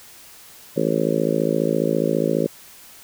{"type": "harmonic tone", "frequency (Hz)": 54.7, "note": "A1", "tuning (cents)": -9, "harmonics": [3, 4, 5, 6, 7, 8, 9, 10], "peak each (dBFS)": [-26, -26, -26, -26, -26, -26, -26, -26], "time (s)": [0.76, 2.47], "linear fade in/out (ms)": 10, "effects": ["white hiss -45 dBFS RMS until 3.03 s"]}